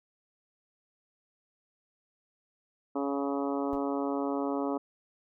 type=harmonic tone; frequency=140 Hz; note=C#3; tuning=18 cents sharp; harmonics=2 / 3 / 4 / 5 / 6 / 7 / 8 / 9; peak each=-31 / -35 / -37 / -39 / -41 / -42 / -43 / -44 dBFS; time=2.95-4.78 s; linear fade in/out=10 ms
type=noise with exponential decay; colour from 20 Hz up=brown; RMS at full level=-42 dBFS; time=3.73-3.85 s; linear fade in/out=0 ms; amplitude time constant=24 ms
effects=none